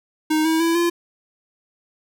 square tone with pitch steps, 311 / 321.4 / 332.2 / 343.3 Hz, D#4 / E4 / E4 / F4, -1 / -44 / +13 / -30 cents, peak -17 dBFS, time 0.3-0.9 s, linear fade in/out 10 ms, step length 150 ms, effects none

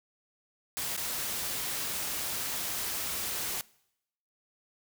white noise with dropouts, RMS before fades -34 dBFS, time 0.77-3.61 s, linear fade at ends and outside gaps 0 ms, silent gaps 0.965-0.976 s, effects noise-tail reverb RT60 0.8 s tail -23 dB re dry

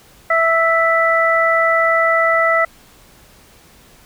harmonic tone, 659.3 Hz, E5, in tune, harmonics 1 / 2 / 3, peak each -16 / -16 / -16 dBFS, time 0.3-2.65 s, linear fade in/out 5 ms, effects pink hiss -47 dBFS RMS until 4.05 s

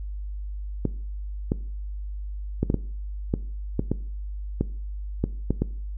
clicks, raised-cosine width 3 ms, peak -9 dBFS, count 12, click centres 0.853 / 1.519 / 2.63 / 2.701 / 2.743 / 3.339 / 3.794 / 3.916 / 4.61 / 5.24 / 5.506 / 5.62 s, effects noise-tail reverb RT60 0.5 s tail -19 dB re dry + added 50 Hz sine -30 dBFS peak until 5.97 s

